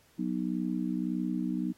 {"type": "chord", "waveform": "sine", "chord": "B major", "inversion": "second", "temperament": "just", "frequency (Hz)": [185.21, 246.9, 308.7], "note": ["F#3", "B3", "D#4"], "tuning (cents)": [2, 0, -14], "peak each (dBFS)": [-33, -33, -34], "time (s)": [0.18, 1.73], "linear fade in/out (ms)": 20, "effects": ["pink hiss -64 dBFS RMS until 1.77 s", "AAC 48 kbps"]}